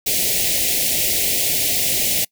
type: band-stop noise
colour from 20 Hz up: white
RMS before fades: -19 dBFS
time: 0.06-2.25 s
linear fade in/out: 10 ms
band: 720 to 2000 Hz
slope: 48 dB/octave
effects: noise-tail reverb RT60 0.1 s tail -25 dB re dry